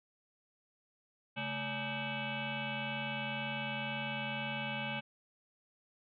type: tone with frequency modulation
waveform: sine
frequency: 1198 Hz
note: D6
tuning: 34 cents sharp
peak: -35 dBFS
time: 1.36-5.01 s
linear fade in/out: 20 ms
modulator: 354 Hz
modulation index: 5.2
effects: none